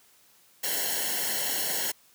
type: noise with comb filter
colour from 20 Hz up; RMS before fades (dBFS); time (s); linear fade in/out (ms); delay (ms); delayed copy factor
white; -29; 0.63-1.92; 10; 0.82; -0.85
effects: white hiss -60 dBFS RMS until 2.14 s + high-pass 80 Hz 12 dB/octave